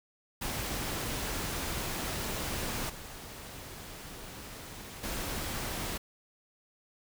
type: noise with level steps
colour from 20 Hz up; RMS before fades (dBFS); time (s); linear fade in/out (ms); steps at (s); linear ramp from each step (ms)
pink; -35 / -45 / -36; 0.41-5.98; 10; 2.89 / 5.03; 10
effects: none